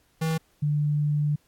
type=tone pair in turn; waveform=square / sine; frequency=160.8 / 148 Hz; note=E3 / D3; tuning=-43 / +14 cents; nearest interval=minor second; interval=143 cents; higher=first; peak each=-24 / -21 dBFS; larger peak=second; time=0.21-0.38 / 0.62-1.36 s; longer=second; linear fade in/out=10 ms; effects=pink hiss -65 dBFS RMS until 1.47 s + AAC 64 kbps